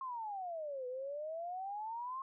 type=exponential two-way sweep; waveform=sine; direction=down then up; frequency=1081 to 493.9 to 1081 Hz; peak=-39 dBFS; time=0.01-2.22 s; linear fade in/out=2 ms; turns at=0.87 s; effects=none